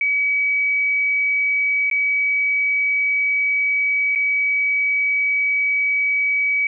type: tone with dropouts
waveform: sine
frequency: 2275 Hz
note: C#7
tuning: 44 cents sharp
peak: -16 dBFS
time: 0.01-6.67 s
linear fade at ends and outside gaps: 2 ms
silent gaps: 1.9-1.912 / 4.151-4.157 s
effects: none